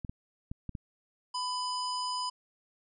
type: clicks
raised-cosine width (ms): 5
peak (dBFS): -25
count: 5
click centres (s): 0.048 / 0.095 / 0.515 / 0.693 / 0.752
type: harmonic tone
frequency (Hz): 999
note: B5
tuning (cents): +20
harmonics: 1 / 3 / 5 / 7 / 9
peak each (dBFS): -33 / -44 / -36 / -49 / -48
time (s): 1.34-2.3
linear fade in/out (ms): 10
effects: none